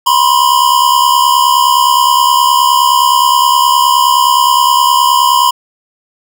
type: tone pair together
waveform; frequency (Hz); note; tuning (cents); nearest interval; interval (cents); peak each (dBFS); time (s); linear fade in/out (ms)
square; 976.9 / 1046.5; B5 / C6; -19 / 0; minor second; 119; -10; 0.06-5.51; 10
effects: none

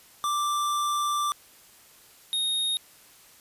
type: tone pair in turn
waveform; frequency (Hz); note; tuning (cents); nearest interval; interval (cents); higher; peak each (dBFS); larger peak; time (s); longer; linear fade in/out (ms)
square; 1177 / 3723; D6 / A#7; +3 / -3; octave + minor sixth; 1994; second; -25; neither; 0.24-1.32 / 2.33-2.77; first; 0
effects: white hiss -54 dBFS RMS until 3.4 s + resampled to 32000 Hz

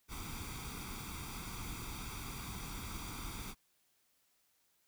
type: noise with comb filter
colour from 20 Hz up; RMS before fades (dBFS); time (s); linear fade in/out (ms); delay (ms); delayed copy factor
pink; -44; 0.08-3.55; 50; 0.85; +0.75
effects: white hiss -75 dBFS RMS until 4.87 s

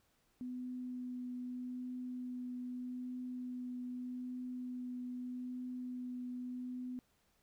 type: tone with vibrato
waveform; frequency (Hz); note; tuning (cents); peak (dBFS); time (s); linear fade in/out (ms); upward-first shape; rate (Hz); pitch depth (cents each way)
sine; 249.8; B3; +20; -40; 0.41-6.99; 0; triangle; 0.81; 11
effects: pink hiss -75 dBFS RMS until 7.42 s

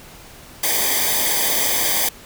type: noise with comb filter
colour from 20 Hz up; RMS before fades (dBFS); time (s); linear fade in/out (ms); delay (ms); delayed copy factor
white; -19; 0.63-2.09; 5; 0.73; -0.85
effects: pink hiss -42 dBFS RMS until 2.25 s

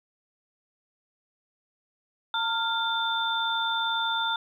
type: tone cluster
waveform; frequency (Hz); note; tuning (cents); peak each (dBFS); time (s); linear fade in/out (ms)
sine; 909 / 1397 / 3559; A#5 / F6 / A7; -44 / 0 / +19; -29; 2.34-4.36; 2
effects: 10-bit

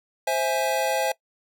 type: chord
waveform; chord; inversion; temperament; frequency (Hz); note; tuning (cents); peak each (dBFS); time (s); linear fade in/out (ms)
square; C augmented; none; equal with one note detuned; 525.1 / 659.3 / 830.6; C5 / E5 / G#5; +6 / 0 / 0; -27; 0.27-1.12; 5
effects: noise-tail reverb RT60 0.1 s tail -21 dB re dry

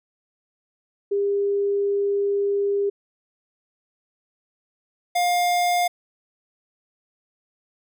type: tone pair in turn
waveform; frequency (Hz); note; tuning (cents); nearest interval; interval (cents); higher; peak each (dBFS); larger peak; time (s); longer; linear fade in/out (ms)
sine / square; 402 / 707.2; G4 / F5; +44 / +22; minor seventh; 978; second; -19; neither; 1.11-2.9 / 5.15-5.88; first; 10
effects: none

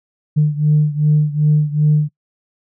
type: beating tone pair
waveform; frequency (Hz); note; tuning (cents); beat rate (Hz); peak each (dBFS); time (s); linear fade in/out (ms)
sine; 149.9 / 152.5; D3 / D#3; +36 / -34; 2.6; -12 / -15; 0.36-2.09; 20
effects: noise-tail reverb RT60 0.1 s tail -23 dB re dry + tanh soft clip ceiling -5 dBFS

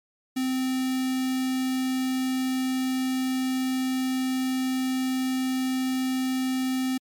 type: tone with notch filter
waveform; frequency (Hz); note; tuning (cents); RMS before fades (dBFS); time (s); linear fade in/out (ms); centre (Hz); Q
square; 259.3; C4; -15; -26; 0.36-6.98; 10; 1000; 0.97
effects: MP3 96 kbps

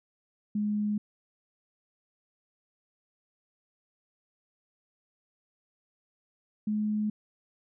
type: tone pair in turn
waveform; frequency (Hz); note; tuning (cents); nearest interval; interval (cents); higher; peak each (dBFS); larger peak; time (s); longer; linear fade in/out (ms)
sine; 209 / 212; G#3 / G#3; +11 / +36; unison; 25; second; -26; neither; 0.55-0.98 / 6.67-7.1; neither; 5
effects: none

